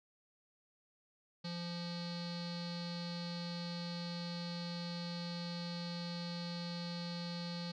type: tone with low-pass filter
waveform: square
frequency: 172.8 Hz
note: F3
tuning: 18 cents flat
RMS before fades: -42 dBFS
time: 1.44-7.72 s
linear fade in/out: 10 ms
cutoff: 4400 Hz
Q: 9.6
effects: none